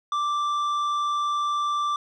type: tone with tanh clipping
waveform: triangle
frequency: 1174.7 Hz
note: D6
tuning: in tune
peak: -24 dBFS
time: 0.12-1.96 s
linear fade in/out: 2 ms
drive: 12 dB
effects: none